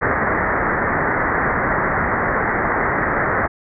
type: low-pass noise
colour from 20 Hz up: white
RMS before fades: -19 dBFS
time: 0.01-3.48 s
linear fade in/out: 20 ms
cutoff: 2000 Hz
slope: 96 dB/octave
effects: none